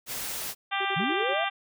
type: noise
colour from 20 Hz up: white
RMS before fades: -34 dBFS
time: 0.06-0.55 s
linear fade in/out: 50 ms
type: harmonic tone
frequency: 394.6 Hz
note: G4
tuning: 11 cents sharp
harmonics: 2 / 3 / 4 / 5 / 6 / 7 / 8 / 9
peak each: -31 / -33 / -34 / -35 / -36 / -36 / -37 / -38 dBFS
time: 0.71-1.5 s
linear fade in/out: 20 ms
type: tone bursts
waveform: triangle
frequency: 385.6 Hz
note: G4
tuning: 28 cents flat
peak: -31 dBFS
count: 6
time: 0.8-1.339 s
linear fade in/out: 10 ms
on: 54 ms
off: 43 ms
type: linear sweep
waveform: sine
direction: up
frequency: 141.1 to 709 Hz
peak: -28 dBFS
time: 0.96-1.45 s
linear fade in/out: 10 ms
effects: none